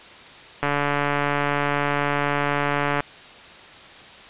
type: click train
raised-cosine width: 0.5 ms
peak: -7 dBFS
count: 343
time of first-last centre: 0.63-3.005 s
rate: 144 Hz
effects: white hiss -43 dBFS RMS until 4.29 s + resampled to 8000 Hz